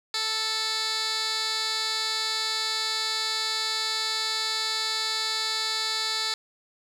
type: tone with band-pass filter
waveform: 15% pulse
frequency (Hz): 440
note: A4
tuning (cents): 0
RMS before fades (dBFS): -28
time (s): 0.14-6.34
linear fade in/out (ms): 2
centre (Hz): 4300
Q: 2.1
effects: none